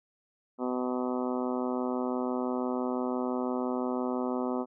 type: harmonic tone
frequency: 125.9 Hz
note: B2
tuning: 34 cents sharp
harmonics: 2 / 3 / 4 / 5 / 6 / 7 / 8 / 9 / 10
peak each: -31 / -35 / -37 / -39 / -41 / -42 / -43 / -44 / -45 dBFS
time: 0.58-4.66 s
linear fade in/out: 50 ms
effects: none